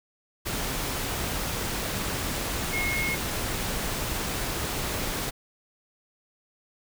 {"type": "tone in noise", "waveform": "sine", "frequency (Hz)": 2164, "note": "C#7", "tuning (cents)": -42, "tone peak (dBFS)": -27, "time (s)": [2.72, 3.16], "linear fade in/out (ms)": 20, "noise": "pink", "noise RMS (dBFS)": -30, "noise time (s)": [0.45, 5.31], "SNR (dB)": 0, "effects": []}